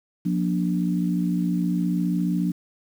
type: tone cluster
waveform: sine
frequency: 178.2 / 237.7 / 292.1 Hz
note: F3 / A#3 / D4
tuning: +35 / +34 / -9 cents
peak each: -22 / -29 / -27 dBFS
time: 0.25-2.52 s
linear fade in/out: 10 ms
effects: 8-bit